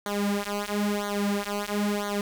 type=tone with flanger; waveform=sawtooth; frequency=204.6 Hz; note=G#3; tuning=26 cents flat; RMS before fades=-28 dBFS; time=0.06-2.21 s; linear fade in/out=2 ms; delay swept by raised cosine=0.38 to 5.48 ms; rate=1 Hz; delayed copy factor=-1; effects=8-bit